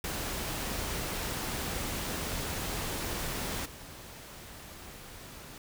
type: noise with level steps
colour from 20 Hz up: pink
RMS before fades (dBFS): -35 / -47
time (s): 0.04-5.58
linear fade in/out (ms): 2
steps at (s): 3.65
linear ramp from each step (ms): 10
effects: none